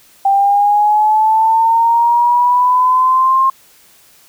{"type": "linear sweep", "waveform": "sine", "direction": "up", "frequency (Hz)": [784, 1067], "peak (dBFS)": -8, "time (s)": [0.25, 3.5], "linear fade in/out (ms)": 5, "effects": ["white hiss -47 dBFS RMS until 4.28 s"]}